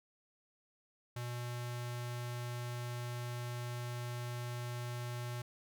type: tone with notch filter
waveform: square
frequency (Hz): 121.3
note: B2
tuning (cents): -31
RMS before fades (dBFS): -41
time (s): 1.16-5.42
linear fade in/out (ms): 5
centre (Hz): 240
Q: 0.58
effects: none